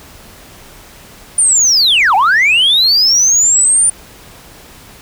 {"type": "linear two-way sweep", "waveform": "sine", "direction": "down then up", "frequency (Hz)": [9330, 732, 9330], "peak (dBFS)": -5, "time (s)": [1.38, 3.9], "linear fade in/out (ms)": 5, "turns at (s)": 2.15, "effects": ["tanh soft clip ceiling -5 dBFS", "pink hiss -38 dBFS RMS until 5.01 s"]}